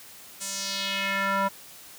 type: tone with band-pass filter sweep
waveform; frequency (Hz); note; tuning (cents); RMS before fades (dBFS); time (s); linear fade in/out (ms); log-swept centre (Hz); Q
square; 196; G3; 0; -28; 0.4-1.49; 20; 8600 to 990; 2.1
effects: white hiss -47 dBFS RMS until 1.98 s + high-pass 60 Hz 12 dB/octave